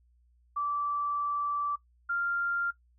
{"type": "tone pair in turn", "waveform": "sine", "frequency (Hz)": [1162, 1392.8], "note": ["D6", "F6"], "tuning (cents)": [-19, -5], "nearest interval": "minor third", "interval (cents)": 314, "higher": "second", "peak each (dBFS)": [-28, -27], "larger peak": "second", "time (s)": [[0.56, 1.76], [2.09, 2.71]], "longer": "first", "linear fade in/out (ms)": 10, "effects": ["noise-tail reverb RT60 0.1 s tail -17 dB re dry", "added 60 Hz sine -62 dBFS peak until 2.98 s"]}